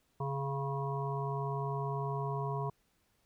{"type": "harmonic tone with a mistuned harmonic", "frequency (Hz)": 138.59, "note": "C#3", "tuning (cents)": 0, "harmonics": [1, 3, 5, 7, 8], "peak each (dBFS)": [-35, -40, -43, -40, -44], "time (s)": [0.2, 2.7], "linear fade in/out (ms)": 5, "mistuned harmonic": 8, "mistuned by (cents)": -30, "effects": ["pink hiss -74 dBFS RMS until 3.25 s"]}